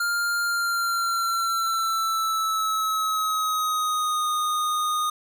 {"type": "tone with pitch glide", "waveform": "square", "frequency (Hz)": [1400, 1232.9], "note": ["F6", "D#6"], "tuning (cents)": [4, -16], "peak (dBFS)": -23, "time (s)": [0, 5.1], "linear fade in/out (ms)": 5, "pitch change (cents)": -220, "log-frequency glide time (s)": [0.44, 4.29], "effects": []}